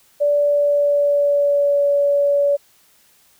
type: tone with pitch glide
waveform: sine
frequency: 581 to 570 Hz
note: D5 to C#5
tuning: -19 to +48 cents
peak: -13 dBFS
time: 0.2-2.57 s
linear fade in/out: 20 ms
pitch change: -33 cents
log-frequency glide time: 0.32-1.83 s
effects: white hiss -55 dBFS RMS until 3.39 s